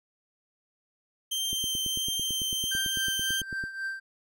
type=tone with vibrato; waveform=sawtooth; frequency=3136 Hz; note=G7; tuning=in tune; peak=-25 dBFS; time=1.31-3.42 s; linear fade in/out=10 ms; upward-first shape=triangle; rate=1.5 Hz; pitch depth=12 cents each way
type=click train; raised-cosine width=3 ms; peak=-27 dBFS; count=20; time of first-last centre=1.53-3.639 s; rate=9.01 Hz
type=tone with tremolo; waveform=triangle; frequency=1568 Hz; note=G6; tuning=in tune; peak=-27 dBFS; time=2.71-4 s; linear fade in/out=10 ms; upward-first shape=triangle; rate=3.7 Hz; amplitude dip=75%
effects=none